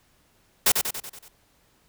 white noise with echo, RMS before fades -18 dBFS, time 0.66-0.72 s, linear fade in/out 5 ms, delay 94 ms, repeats 6, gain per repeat -5 dB, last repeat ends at 1.284 s, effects pink hiss -63 dBFS RMS until 1.88 s

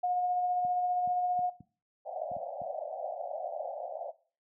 sine tone with tremolo, 720 Hz, F#5, 47 cents flat, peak -26 dBFS, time 0.03-1.5 s, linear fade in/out 10 ms, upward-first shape sine, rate 15 Hz, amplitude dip 30%
clicks, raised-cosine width 5 ms, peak -33 dBFS, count 7, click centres 0.649 / 1.075 / 1.391 / 1.606 / 2.316 / 2.366 / 2.617 s
white band-pass noise, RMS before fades -38 dBFS, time 2.05-4.12 s, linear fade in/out 20 ms, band 550 to 760 Hz, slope 96 dB/octave
effects noise-tail reverb RT60 0.4 s tail -19 dB re dry + high-pass 150 Hz 12 dB/octave

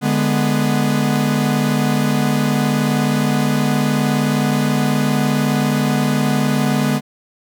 45% pulse chord, G# diminished, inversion second, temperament equal with one note detuned, 147.6 / 207.7 / 246.9 Hz, D3 / G#3 / B3, +9 / 0 / 0 cents, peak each -19 dBFS, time 0.01-7.01 s, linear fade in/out 50 ms, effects none

